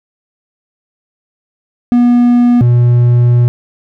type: tone pair in turn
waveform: triangle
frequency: 242 / 121 Hz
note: B3 / B2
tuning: -35 / -35 cents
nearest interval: octave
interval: 1200 cents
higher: first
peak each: -3 dBFS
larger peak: neither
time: 1.92-2.61 / 2.61-3.48 s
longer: second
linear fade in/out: 0 ms
effects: none